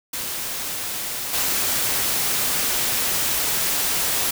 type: noise with level steps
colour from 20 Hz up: white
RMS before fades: -28 / -22 dBFS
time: 0.13-4.31 s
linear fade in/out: 5 ms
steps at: 1.33 s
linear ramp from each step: 10 ms
effects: none